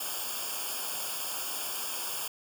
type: noise with comb filter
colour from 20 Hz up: white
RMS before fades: -35 dBFS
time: 0-2.28 s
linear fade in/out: 5 ms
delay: 0.5 ms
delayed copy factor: -0.95
effects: none